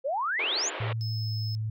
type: exponential sweep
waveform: sine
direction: up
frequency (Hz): 503 to 7330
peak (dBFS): -26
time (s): 0.04-0.7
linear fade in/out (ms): 20
type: band-pass noise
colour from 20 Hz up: pink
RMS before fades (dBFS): -36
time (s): 0.39-0.93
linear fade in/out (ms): 5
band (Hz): 330 to 3500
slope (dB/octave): 48
type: tone with pitch glide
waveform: sine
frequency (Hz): 112.7 to 109.37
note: A2 to A2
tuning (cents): +42 to -10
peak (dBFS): -28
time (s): 0.8-1.7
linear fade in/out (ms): 5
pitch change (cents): -52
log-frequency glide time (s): 0.98-1.32
type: tone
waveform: triangle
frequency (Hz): 5200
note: E8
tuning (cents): -24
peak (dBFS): -36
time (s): 1.01-1.55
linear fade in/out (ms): 0
effects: none